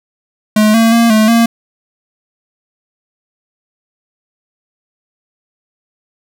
square tone with pitch steps, 213.8 / 226.9 / 232.1 / 216.8 / 231.2 Hz, A3 / A#3 / A#3 / A3 / A#3, -49 / -47 / -7 / -25 / -14 cents, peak -7 dBFS, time 0.56-1.46 s, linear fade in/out 5 ms, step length 180 ms, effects none

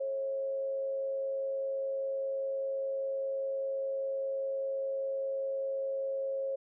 sine tone with frequency modulation, 541 Hz, C#5, 42 cents flat, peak -31 dBFS, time 0-6.56 s, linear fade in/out 10 ms, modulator 105 Hz, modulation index 0.22, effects none

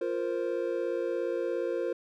triangle chord, F suspended fourth, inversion none, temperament equal, 349.2 / 466.2 / 523.3 Hz, F4 / Bb4 / C5, 0 / 0 / 0 cents, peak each -31 dBFS, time 0.01-1.93 s, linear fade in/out 5 ms, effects none

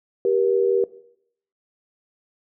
sine tone pair together, 391 / 476.2 Hz, G4 / A#4, -4 / +37 cents, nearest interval minor third, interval 341 cents, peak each -19 / -20 dBFS, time 0.25-0.84 s, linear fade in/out 2 ms, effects noise-tail reverb RT60 0.7 s tail -18 dB re dry

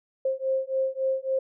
sine beating tone pair, 528 / 531.6 Hz, C5 / C5, +16 / +27 cents, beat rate 3.6 Hz, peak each -27 dBFS, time 0.25-1.39 s, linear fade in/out 5 ms, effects none

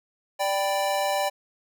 square chord, G major, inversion second, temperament equal, 587.3 / 784 / 987.8 Hz, D5 / G5 / B5, 0 / 0 / 0 cents, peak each -27 / -27 / -33 dBFS, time 0.39-1.3 s, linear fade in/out 20 ms, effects none

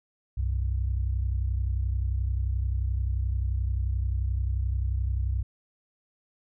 sine tone pair together, 63.1 / 94.54 Hz, B1 / F#2, +38 / +38 cents, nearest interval perfect fifth, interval 700 cents, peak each -25 / -29 dBFS, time 0.37-5.43 s, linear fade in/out 10 ms, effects tanh soft clip ceiling -17 dBFS

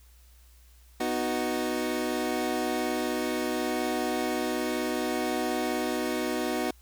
25% pulse chord, B major, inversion none, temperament equal, 246.9 / 311.1 / 370 Hz, B3 / D#4 / F#4, 0 / 0 / 0 cents, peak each -28 dBFS, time 1-6.71 s, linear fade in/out 5 ms, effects added 60 Hz sine -53 dBFS peak until 6.81 s + white hiss -62 dBFS RMS until 6.81 s

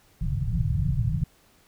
white low-pass noise, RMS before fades -25 dBFS, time 0.21-1.24 s, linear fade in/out 5 ms, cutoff 170 Hz, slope 96 dB/octave, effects pink hiss -60 dBFS RMS until 1.67 s

